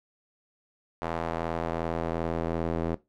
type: tone with band-pass filter sweep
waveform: square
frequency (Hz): 41.36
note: E1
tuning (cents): +7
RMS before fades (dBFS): -30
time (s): 1.02-2.95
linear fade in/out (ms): 0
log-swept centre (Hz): 800 to 400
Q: 1.1
effects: noise-tail reverb RT60 0.2 s tail -18 dB re dry